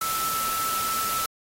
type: tone in noise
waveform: sine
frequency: 1318.5 Hz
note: E6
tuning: in tune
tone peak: -26 dBFS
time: 0.01-1.26 s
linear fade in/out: 5 ms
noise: white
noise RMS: -30 dBFS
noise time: 0.01-1.26 s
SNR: +1 dB
effects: AAC 48 kbps